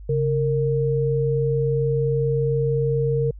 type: tone pair together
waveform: sine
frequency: 137.1 / 461.4 Hz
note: C#3 / A#4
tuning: -19 / -18 cents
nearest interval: octave + major sixth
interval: 2101 cents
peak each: -21 dBFS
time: 0.09-3.31 s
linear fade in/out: 5 ms
effects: added 50 Hz sine -36 dBFS peak until 3.39 s